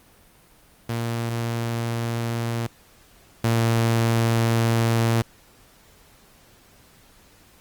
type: tone pair in turn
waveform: sawtooth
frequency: 116.54 / 115 Hz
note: A#2 / A#2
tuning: 0 / -23 cents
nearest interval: unison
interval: 23 cents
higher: first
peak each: -20 / -14 dBFS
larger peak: second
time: 0.89-2.67 / 3.44-5.22 s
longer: neither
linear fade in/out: 5 ms
effects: pink hiss -54 dBFS RMS until 7.6 s + Opus 32 kbps